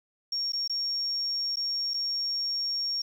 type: tone with dropouts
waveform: sine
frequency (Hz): 5540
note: F8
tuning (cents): -15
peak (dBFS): -27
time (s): 0.32-3.02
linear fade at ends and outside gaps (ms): 5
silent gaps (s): 0.522-0.532 / 0.678-0.696 / 1.559-1.569 / 1.937-1.941
effects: 9-bit